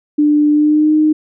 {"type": "tone with pitch glide", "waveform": "sine", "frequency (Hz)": [297.2, 307.5], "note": ["D4", "D#4"], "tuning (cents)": [21, -20], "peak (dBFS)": -8, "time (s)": [0.18, 1.13], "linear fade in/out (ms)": 10, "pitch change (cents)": 59, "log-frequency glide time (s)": [0.51, 0.93], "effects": []}